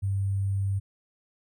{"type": "tone with sample-and-hold", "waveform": "sine", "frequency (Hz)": 98, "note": "G2", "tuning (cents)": 0, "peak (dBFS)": -24, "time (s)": [0.02, 0.8], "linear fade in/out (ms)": 20, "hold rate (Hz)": 8820, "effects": []}